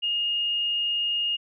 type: tone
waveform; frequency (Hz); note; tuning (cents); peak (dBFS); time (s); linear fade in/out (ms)
sine; 2846; F7; +32; -23; 0.02-1.37; 20
effects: none